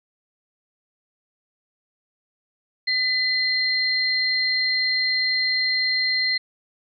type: tone pair together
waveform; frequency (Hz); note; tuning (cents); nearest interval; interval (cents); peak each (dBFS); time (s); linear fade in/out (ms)
sine; 2013 / 4178; B6 / C8; +33 / -3; octave + minor second; 1264; -22; 2.87-6.38; 10
effects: none